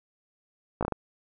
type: slowing click train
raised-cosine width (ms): 1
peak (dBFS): -14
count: 5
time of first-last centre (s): 0.81-0.923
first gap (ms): 17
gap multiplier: 1.35
effects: none